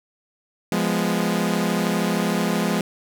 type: chord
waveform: sawtooth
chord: F diminished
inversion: none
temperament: equal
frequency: 174.61 / 207.7 / 246.9 Hz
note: F3 / Ab3 / Cb4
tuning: 0 / 0 / 0 cents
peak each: -20 / -19 / -23 dBFS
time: 0.72-2.81 s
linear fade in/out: 2 ms
effects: none